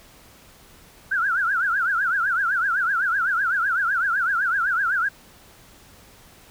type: tone with vibrato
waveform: sine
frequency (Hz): 1480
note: F#6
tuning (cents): 0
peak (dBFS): -19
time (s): 1.11-5.09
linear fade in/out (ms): 10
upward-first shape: triangle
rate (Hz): 7.9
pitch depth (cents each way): 220
effects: pink hiss -50 dBFS RMS until 6.5 s